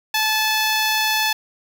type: tone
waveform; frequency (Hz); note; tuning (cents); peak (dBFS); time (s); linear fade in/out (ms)
10% pulse; 868; A5; -24; -9; 0.14-1.33; 5
effects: none